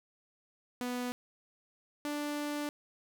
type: tone pair in turn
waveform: sawtooth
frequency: 246.9 / 293.8 Hz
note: B3 / D4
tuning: 0 / +1 cents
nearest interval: minor third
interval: 301 cents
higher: second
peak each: -30 / -30 dBFS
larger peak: neither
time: 0.81-1.12 / 2.05-2.69 s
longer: second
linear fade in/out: 0 ms
effects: none